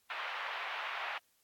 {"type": "band-pass noise", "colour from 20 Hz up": "pink", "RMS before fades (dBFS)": -40, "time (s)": [0.1, 1.18], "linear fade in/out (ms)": 2, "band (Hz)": [830, 2900], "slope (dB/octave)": 24, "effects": ["white hiss -73 dBFS RMS until 1.43 s", "AAC 64 kbps"]}